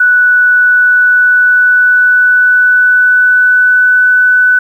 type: tone with pitch glide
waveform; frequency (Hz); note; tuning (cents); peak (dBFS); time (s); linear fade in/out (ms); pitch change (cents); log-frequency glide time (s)
sine; 1480 to 1495.5; F#6 to F#6; 0 to +18; -4; 0-4.59; 5; +18; 0.51-4.02
effects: 7-bit